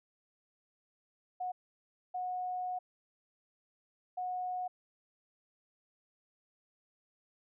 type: tone bursts at uneven times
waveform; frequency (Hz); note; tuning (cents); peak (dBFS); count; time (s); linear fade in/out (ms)
sine; 730; F#5; -24; -34; 3; 1.4-1.52 / 2.14-2.79 / 4.17-4.68; 10
effects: none

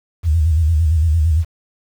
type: tone with vibrato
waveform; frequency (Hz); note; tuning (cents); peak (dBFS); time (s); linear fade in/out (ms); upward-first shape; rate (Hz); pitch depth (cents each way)
sine; 79.8; D#2; +44; -11; 0.23-1.45; 50; square; 8.8; 92
effects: 7-bit

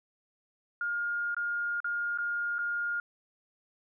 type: tone with dropouts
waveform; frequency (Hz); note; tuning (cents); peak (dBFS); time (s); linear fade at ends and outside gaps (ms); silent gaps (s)
sine; 1417; F6; +25; -29; 0.81-3; 2; 1.346-1.366 / 1.803-1.844 / 2.176-2.185 / 2.584-2.589
effects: none

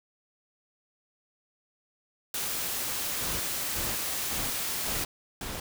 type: noise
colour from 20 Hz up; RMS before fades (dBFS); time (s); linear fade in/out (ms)
white; -32; 2.34-5.04; 2
type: noise bursts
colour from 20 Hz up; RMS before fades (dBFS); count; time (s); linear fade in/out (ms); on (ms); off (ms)
pink; -36; 5; 3.21-5.6; 2; 190; 360
effects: none

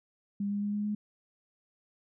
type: tone with pitch steps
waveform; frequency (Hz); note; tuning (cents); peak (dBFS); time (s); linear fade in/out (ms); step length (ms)
sine; 201.6 / 203.5 / 205.4 / 207.3 / 209.2; G3 / G#3 / G#3 / G#3 / G#3; +49 / -35 / -19 / -3 / +13; -29; 0.4-0.95; 5; 110
effects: none

